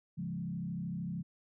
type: tone with frequency modulation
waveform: sine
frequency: 173.7 Hz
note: F3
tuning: 9 cents flat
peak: -35 dBFS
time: 0.17-1.23 s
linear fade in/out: 20 ms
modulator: 33.1 Hz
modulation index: 1.1
effects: none